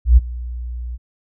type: tone with ADSR envelope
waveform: sine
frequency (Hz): 60.3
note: B1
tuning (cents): -41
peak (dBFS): -3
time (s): 0.05-0.98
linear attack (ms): 120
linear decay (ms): 25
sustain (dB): -21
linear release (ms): 35
effects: none